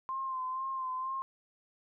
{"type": "tone with vibrato", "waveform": "sine", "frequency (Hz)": 1046.5, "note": "C6", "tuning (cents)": 0, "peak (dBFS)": -33, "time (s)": [0.09, 1.22], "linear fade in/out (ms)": 0, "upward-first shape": "sine", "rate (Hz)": 2.1, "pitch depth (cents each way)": 37, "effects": []}